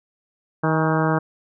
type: harmonic tone with a mistuned harmonic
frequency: 158.2 Hz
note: D#3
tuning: 29 cents sharp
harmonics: 1 / 2 / 3 / 4 / 5 / 6 / 7 / 8 / 9 / 10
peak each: -21 / -24 / -26 / -27 / -28 / -29 / -29 / -30 / -31 / -31 dBFS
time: 0.63-1.19 s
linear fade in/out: 10 ms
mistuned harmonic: 5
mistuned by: +48 cents
effects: none